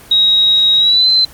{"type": "tone with pitch glide", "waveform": "sine", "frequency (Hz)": [3800, 4073], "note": ["A#7", "C8"], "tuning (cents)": [33, -47], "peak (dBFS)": -7, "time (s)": [0.11, 1.25], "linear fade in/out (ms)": 5, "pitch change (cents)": 120, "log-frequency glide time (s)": [0.77, 1.08], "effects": ["pink hiss -38 dBFS RMS until 1.33 s", "Opus 24 kbps"]}